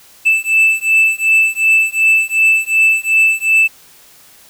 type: beating tone pair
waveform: triangle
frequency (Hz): 2637 / 2639.7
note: E7 / E7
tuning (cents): 0 / +2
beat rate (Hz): 2.7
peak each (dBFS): -11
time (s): 0.25-3.68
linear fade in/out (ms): 20
effects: white hiss -44 dBFS RMS until 4.49 s